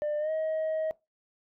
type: tone with pitch glide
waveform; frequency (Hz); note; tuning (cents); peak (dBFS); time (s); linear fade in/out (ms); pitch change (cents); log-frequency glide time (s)
sine; 597 to 632.1; D5 to D#5; +28 to +27; -25; 0.02-0.91; 0; +99; 0.19-0.31
effects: noise-tail reverb RT60 0.2 s tail -21 dB re dry + tanh soft clip ceiling -26 dBFS